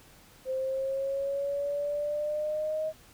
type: exponential sweep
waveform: sine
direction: up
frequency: 520 to 630 Hz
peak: -28 dBFS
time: 0.45-2.93 s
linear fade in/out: 50 ms
effects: pink hiss -56 dBFS RMS until 3.13 s